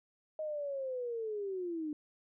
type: linear sweep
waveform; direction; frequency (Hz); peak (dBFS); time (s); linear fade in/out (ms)
sine; down; 628 to 294.5; -35; 0.39-1.93; 2
effects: none